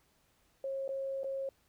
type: tone with dropouts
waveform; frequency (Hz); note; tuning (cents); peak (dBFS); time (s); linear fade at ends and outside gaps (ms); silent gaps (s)
sine; 541; C#5; -42; -34; 0.64-1.49; 2; 0.879-0.89 / 1.234-1.243
effects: pink hiss -71 dBFS RMS until 1.68 s